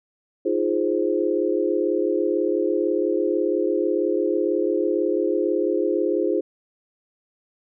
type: chord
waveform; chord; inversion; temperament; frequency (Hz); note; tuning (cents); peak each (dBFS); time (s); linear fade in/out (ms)
sine; F minor seventh; third; equal; 311.1 / 349.2 / 415.3 / 523.3; Eb4 / F4 / Ab4 / C5; 0 / 0 / 0 / 0; -26 / -23 / -24 / -26; 0.45-6.41; 10
effects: none